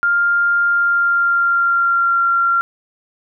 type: tone with pitch glide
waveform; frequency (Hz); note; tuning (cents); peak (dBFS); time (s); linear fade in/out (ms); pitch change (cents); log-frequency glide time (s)
sine; 1400 to 1377.5; F6 to F6; +4 to -24; -12; 0.03-2.61; 0; -28; 0.67-2.21
effects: none